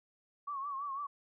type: tone with vibrato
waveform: sine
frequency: 1118 Hz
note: C#6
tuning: 14 cents sharp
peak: -36 dBFS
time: 0.47-1.07 s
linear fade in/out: 10 ms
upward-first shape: triangle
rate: 6 Hz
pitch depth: 95 cents each way
effects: none